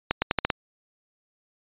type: accelerating click train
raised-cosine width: 0.3 ms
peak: -5 dBFS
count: 6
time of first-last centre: 0.11-0.502 s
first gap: 110 ms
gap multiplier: 0.83
effects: resampled to 8000 Hz